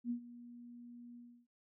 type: tone with ADSR envelope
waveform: sine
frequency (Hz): 240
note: B3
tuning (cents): -49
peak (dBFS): -33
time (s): 0.04-1.47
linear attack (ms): 64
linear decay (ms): 93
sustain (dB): -17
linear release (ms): 310
effects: none